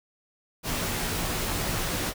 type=noise with comb filter; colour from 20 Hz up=pink; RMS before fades=-29 dBFS; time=0.63-2.14 s; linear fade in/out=50 ms; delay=15 ms; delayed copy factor=-0.5; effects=none